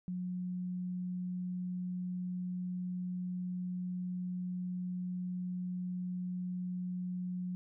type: tone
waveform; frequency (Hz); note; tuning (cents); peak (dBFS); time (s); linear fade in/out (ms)
sine; 180.8; F#3; -40; -35; 0.08-7.55; 0
effects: none